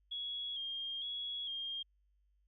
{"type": "tone with vibrato", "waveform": "sine", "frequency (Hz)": 3281, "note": "G#7", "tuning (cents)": -22, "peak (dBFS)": -38, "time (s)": [0.11, 1.83], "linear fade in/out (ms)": 10, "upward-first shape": "square", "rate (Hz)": 1.1, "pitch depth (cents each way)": 34, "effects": ["added 50 Hz sine -70 dBFS peak until 2.47 s"]}